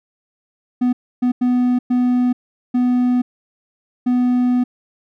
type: tone bursts at uneven times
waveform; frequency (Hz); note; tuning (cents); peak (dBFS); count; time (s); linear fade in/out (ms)
triangle; 247.9; B3; +7; -11; 6; 0.81-0.93 / 1.22-1.32 / 1.41-1.79 / 1.9-2.33 / 2.74-3.22 / 4.06-4.64; 10
effects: none